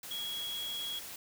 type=tone in noise; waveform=sine; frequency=3322 Hz; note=G#7; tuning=in tune; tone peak=-36 dBFS; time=0.11-0.99 s; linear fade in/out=2 ms; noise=white; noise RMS=-45 dBFS; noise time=0.03-1.16 s; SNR=+6 dB; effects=none